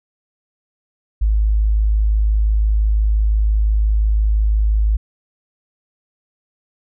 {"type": "tone", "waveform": "sine", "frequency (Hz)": 52.9, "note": "G#1", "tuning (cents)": 33, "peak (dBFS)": -12, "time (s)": [1.21, 4.97], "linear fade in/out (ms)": 10, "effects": []}